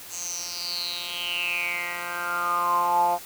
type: tone with band-pass filter sweep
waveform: 10% pulse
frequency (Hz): 174.61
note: F3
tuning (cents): 0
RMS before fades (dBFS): -27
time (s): 0.09-3.19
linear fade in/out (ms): 50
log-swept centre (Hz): 7100 to 760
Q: 9.1
effects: white hiss -42 dBFS RMS until 3.25 s